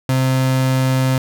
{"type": "tone", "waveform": "35% pulse", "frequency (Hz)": 130.81, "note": "C3", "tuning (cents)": 0, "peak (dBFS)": -12, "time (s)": [0.09, 1.18], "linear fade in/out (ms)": 2, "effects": []}